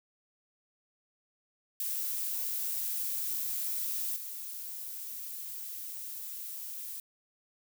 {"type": "noise with level steps", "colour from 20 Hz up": "violet", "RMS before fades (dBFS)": [-34, -41], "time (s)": [1.8, 7], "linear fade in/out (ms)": 2, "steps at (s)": 4.16, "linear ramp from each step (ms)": 5, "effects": []}